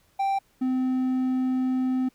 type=tone pair in turn; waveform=triangle; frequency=784 / 257.4 Hz; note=G5 / C4; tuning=0 / -28 cents; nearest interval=octave + perfect fifth; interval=1928 cents; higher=first; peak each=-20 dBFS; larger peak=neither; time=0.19-0.39 / 0.61-2.09 s; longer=second; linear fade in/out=10 ms; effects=pink hiss -64 dBFS RMS until 2.14 s